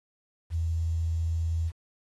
sine tone with quantisation, 82.41 Hz, E2, in tune, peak -25 dBFS, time 0.5-1.72 s, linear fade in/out 50 ms, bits 9, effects AAC 32 kbps

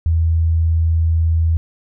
sine tone, 81.8 Hz, E2, 13 cents flat, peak -12 dBFS, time 0.06-1.57 s, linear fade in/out 0 ms, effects none

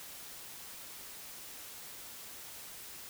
silence, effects white hiss -48 dBFS RMS until 3.09 s

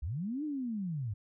sine linear two-way sweep, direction up then down, 58.5 to 311.1 to 94.9 Hz, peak -33 dBFS, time 0.02-1.14 s, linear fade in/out 10 ms, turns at 0.44 s, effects none

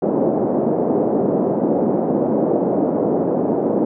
pink band-pass noise, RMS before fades -18 dBFS, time 0.02-3.85 s, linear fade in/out 5 ms, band 200 to 650 Hz, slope 24 dB/octave, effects none

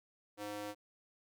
square tone with high-pass filter, 103.83 Hz, G#2, in tune, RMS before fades -43 dBFS, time 0.37-0.75 s, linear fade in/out 50 ms, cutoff 410 Hz, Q 1.6, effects none

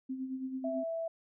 sine tone with tremolo, 261.6 Hz, C4, in tune, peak -33 dBFS, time 0.09-0.84 s, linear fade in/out 10 ms, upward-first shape sine, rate 9.1 Hz, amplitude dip 55%
sine tone, 659.3 Hz, E5, in tune, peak -33 dBFS, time 0.64-1.08 s, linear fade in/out 5 ms
effects none

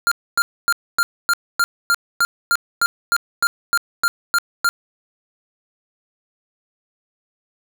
square tone bursts, 1396.9 Hz, F6, in tune, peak -14 dBFS, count 16, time 0.07-4.69 s, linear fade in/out 0 ms, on 45 ms, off 260 ms, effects none

